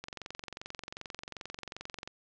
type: click train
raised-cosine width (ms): 0.2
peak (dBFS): -23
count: 47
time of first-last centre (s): 0.04-2.075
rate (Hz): 22.6
effects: low-pass 7000 Hz 12 dB/octave